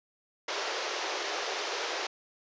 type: band-pass noise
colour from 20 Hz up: pink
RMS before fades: -34 dBFS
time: 0.48-2.07 s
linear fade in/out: 5 ms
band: 370 to 6300 Hz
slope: 48 dB/octave
effects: resampled to 16000 Hz